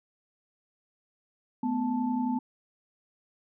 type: tone cluster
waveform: sine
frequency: 218.6 / 249.8 / 878 Hz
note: A3 / B3 / A5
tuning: -11 / +20 / -4 cents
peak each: -34 / -27 / -34 dBFS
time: 1.63-2.39 s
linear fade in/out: 5 ms
effects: none